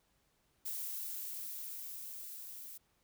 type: noise with level ramp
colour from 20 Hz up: violet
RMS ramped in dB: -40 to -49 dBFS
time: 0.65-2.78 s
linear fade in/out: 10 ms
effects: pink hiss -75 dBFS RMS until 3.03 s